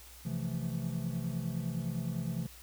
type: chord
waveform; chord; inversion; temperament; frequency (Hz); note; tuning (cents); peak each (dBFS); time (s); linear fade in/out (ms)
triangle; F major seventh; second; equal; 130.81 / 164.81 / 174.61 / 220; C3 / E3 / F3 / A3; 0 / 0 / 0 / 0; -36 / -35 / -37 / -39; 0.25-2.47; 10
effects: added 60 Hz sine -54 dBFS peak until 2.62 s + white hiss -54 dBFS RMS until 2.62 s